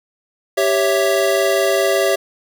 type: chord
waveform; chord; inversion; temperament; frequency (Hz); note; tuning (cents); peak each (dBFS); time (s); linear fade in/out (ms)
square; C# diminished; second; equal; 392 / 554.4 / 659.3; G4 / C#5 / E5; 0 / 0 / 0; -19; 0.57-2.16; 10
effects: none